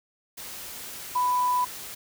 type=tone in noise; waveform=sine; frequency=993 Hz; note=B5; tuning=9 cents sharp; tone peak=-21 dBFS; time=1.15-1.65 s; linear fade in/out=10 ms; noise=white; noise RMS=-39 dBFS; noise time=0.37-1.95 s; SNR=+15 dB; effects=none

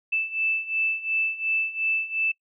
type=beating tone pair; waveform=sine; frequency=2637 / 2639.8 Hz; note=E7 / E7; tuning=0 / +2 cents; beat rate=2.8 Hz; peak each=-28 / -25 dBFS; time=0.12-2.32 s; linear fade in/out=10 ms; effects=noise-tail reverb RT60 0.1 s tail -24 dB re dry

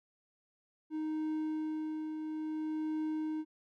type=tone with tremolo; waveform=triangle; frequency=311.1 Hz; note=D#4; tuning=in tune; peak=-30 dBFS; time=0.9-3.45 s; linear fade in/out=50 ms; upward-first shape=triangle; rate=0.59 Hz; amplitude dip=45%; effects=none

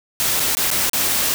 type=noise with dropouts; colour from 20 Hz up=white; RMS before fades=-19 dBFS; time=0.2-1.34 s; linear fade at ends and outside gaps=0 ms; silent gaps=0.397-0.402 / 0.55-0.57 / 0.704-0.713 / 0.896-0.933 s; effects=none

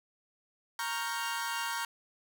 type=chord; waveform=sawtooth; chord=G half-diminished seventh; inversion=first; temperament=equal; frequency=932.3 / 1108.7 / 1396.9 / 1568 Hz; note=Bb5 / Db6 / F6 / G6; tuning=0 / 0 / 0 / 0 cents; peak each=-32 / -37 / -36 / -36 dBFS; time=0.79-1.85 s; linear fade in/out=2 ms; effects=none

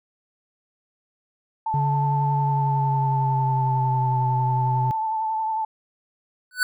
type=tone with vibrato; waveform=sine; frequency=880 Hz; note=A5; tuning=in tune; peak=-22 dBFS; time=1.66-5.65 s; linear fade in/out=5 ms; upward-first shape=triangle; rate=11 Hz; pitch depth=30 cents each way
type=tone with pitch glide; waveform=triangle; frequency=141.8 to 127.06 Hz; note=C#3 to B2; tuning=+40 to +50 cents; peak=-19 dBFS; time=1.74-4.91 s; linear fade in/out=0 ms; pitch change=-190 cents; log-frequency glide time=2.33-4.22 s
type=tone with exponential growth; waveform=square; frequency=1493 Hz; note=F#6; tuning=15 cents sharp; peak=-15 dBFS; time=6.51-6.63 s; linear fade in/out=1 ms; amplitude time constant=24 ms
effects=none

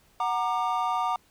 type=chord; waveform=triangle; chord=Gb augmented; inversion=none; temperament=equal with one note detuned; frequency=740 / 932.3 / 1195.9 Hz; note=Gb5 / Bb5 / D6; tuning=0 / 0 / +31 cents; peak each=-27 dBFS; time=0.2-1.16 s; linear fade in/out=2 ms; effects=pink hiss -62 dBFS RMS until 1.3 s

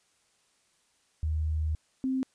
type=tone pair in turn; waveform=sine; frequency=77.9 / 262 Hz; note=D#2 / C4; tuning=+3 / +2 cents; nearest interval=octave + major sixth; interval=2099 cents; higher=second; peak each=-26 dBFS; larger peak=neither; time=1.23-1.75 / 2.04-2.23 s; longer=first; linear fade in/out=0 ms; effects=white hiss -69 dBFS RMS until 2.34 s + resampled to 22050 Hz

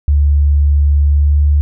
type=tone with pitch glide; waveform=sine; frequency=72.3 to 73.1 Hz; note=D2 to D2; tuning=-27 to -7 cents; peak=-7 dBFS; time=0.08-1.61 s; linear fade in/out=0 ms; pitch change=+20 cents; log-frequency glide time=1.07-1.39 s; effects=none

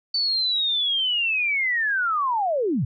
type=linear sweep; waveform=sine; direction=down; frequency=4550 to 98 Hz; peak=-20 dBFS; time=0.14-2.85 s; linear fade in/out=5 ms; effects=none

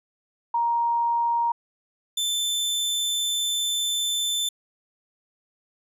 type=tone pair in turn; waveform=sine / sawtooth; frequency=938 / 3535 Hz; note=A#5 / A7; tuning=+11 / +7 cents; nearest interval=octave + major seventh; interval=2296 cents; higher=second; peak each=-20 dBFS; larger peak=neither; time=0.54-1.52 / 2.17-4.49 s; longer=second; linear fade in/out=5 ms; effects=resampled to 32000 Hz

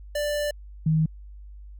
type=tone pair in turn; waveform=square / sine; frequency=589 / 158.05 Hz; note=D5 / D#3; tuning=+5 / +27 cents; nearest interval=octave + major seventh; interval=2278 cents; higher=first; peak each=-25 / -18 dBFS; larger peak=second; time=0.15-0.51 / 0.86-1.06 s; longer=first; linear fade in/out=5 ms; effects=added 50 Hz sine -40 dBFS peak until 1.79 s

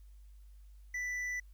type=tone with hard clipping; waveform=sine; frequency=1980 Hz; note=B6; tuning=4 cents sharp; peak=-36 dBFS; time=0.94-1.4 s; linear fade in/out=5 ms; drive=5 dB; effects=added 50 Hz sine -52 dBFS peak until 1.53 s + white hiss -75 dBFS RMS until 1.53 s

